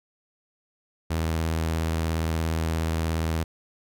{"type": "tone with vibrato", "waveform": "sawtooth", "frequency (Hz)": 81, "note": "E2", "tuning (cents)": -30, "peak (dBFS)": -20, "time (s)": [1.1, 3.44], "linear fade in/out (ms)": 10, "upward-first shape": "sine", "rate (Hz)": 17, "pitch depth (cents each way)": 31, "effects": []}